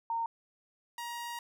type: tone pair in turn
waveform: sine / sawtooth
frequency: 919 / 946.5 Hz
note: A#5 / A#5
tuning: -25 / +26 cents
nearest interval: minor second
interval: 51 cents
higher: second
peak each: -30 / -34 dBFS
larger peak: first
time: 0.1-0.26 / 0.98-1.39 s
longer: second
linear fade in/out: 2 ms
effects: none